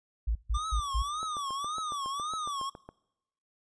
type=tone bursts; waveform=sine; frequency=55.2 Hz; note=A1; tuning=6 cents sharp; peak=-25 dBFS; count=4; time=0.27-1.026 s; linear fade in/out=10 ms; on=84 ms; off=140 ms
type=tone with vibrato; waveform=square; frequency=1174.7 Hz; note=D6; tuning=in tune; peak=-33 dBFS; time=0.54-2.7 s; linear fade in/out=10 ms; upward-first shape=triangle; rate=1.8 Hz; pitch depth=180 cents each way
type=click train; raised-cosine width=1 ms; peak=-29 dBFS; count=13; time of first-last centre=1.23-2.89 s; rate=7.23 Hz
effects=noise-tail reverb RT60 0.9 s tail -24 dB re dry + resampled to 22050 Hz